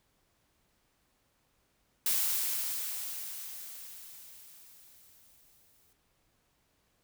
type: noise with exponential decay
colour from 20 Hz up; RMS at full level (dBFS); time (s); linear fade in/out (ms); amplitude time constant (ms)
blue; -28; 2.06-5.93; 2; 840
effects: pink hiss -73 dBFS RMS until 7.03 s